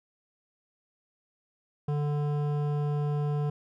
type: tone with hard clipping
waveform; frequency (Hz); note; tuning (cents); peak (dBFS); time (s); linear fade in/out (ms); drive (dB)
sine; 146.83; D3; 0; -28; 1.88-3.5; 5; 13
effects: none